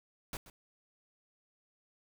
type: noise with echo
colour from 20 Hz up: pink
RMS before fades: -40 dBFS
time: 0.33-0.37 s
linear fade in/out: 2 ms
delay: 130 ms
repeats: 1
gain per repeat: -15 dB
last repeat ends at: 0.5 s
effects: none